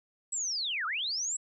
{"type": "linear two-way sweep", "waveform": "sine", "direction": "down then up", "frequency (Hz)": [7902, 1180, 7902], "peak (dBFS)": -30, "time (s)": [0.32, 1.37], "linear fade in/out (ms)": 10, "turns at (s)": 0.86, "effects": []}